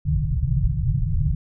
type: low-pass noise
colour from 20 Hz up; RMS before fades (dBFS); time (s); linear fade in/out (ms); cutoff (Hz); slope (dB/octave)
white; -21; 0.05-1.35; 5; 160; 96
effects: none